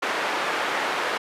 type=band-pass noise; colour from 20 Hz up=white; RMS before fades=-26 dBFS; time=0.02-1.18 s; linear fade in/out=10 ms; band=420 to 1700 Hz; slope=12 dB/octave; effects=resampled to 32000 Hz